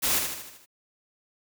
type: noise with echo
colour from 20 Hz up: white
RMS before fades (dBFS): -25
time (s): 0.02-0.2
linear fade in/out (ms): 20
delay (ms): 77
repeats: 6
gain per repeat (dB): -5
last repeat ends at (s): 0.662
effects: none